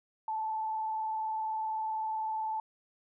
sine tone with vibrato, 876 Hz, A5, 8 cents flat, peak -31 dBFS, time 0.28-2.6 s, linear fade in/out 2 ms, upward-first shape sine, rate 20 Hz, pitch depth 31 cents each way, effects none

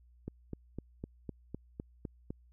click train, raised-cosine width 3 ms, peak -26 dBFS, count 9, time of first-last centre 0.28-2.305 s, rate 3.95 Hz, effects added 60 Hz sine -59 dBFS peak until 2.52 s

